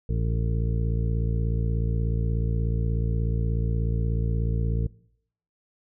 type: harmonic tone with a mistuned harmonic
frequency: 56.6 Hz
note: A1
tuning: 50 cents sharp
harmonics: 1 / 2 / 3 / 4 / 5 / 6 / 7 / 8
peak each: -25 / -27 / -32 / -41 / -44 / -45 / -48 / -38 dBFS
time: 0.09-4.87 s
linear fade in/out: 5 ms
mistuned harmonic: 7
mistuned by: +25 cents
effects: noise-tail reverb RT60 0.7 s tail -22 dB re dry